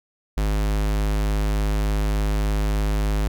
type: tone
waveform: square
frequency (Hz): 51.7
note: G#1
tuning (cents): -7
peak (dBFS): -20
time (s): 0.37-3.28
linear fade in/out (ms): 5
effects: none